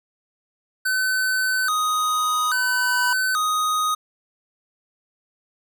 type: tone with vibrato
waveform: square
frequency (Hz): 1377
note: F6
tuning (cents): -25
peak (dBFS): -20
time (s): 0.85-3.95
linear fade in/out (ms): 10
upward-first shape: square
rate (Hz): 0.6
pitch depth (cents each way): 170
type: tone with exponential growth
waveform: square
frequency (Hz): 980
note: B5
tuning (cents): -14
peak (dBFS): -22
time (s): 1.1-3.13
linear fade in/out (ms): 2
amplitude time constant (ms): 440
effects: none